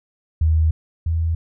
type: tone pair in turn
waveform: sine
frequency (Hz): 79.4 / 82.01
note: D#2 / E2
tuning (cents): +36 / -8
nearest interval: minor second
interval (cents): 56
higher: second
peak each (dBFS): -13 / -17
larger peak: first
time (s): 0.41-0.71 / 1.06-1.35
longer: first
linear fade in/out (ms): 5
effects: none